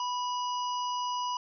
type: harmonic tone with a mistuned harmonic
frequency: 987.8 Hz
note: B5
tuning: in tune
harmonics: 1 / 3 / 5 / 6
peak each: -30 / -40 / -44 / -46 dBFS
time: 0-1.37 s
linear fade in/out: 2 ms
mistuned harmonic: 3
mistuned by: -32 cents
effects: none